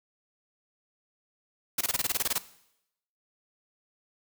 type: noise bursts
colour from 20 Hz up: white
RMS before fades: -27 dBFS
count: 12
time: 1.78-2.382 s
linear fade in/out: 5 ms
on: 30 ms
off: 22 ms
effects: noise-tail reverb RT60 0.8 s tail -17 dB re dry